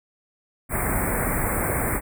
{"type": "band-stop noise", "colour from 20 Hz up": "pink", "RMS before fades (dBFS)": -24, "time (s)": [0.69, 2.01], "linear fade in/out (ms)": 50, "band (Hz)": [2300, 8000], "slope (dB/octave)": 96, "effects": []}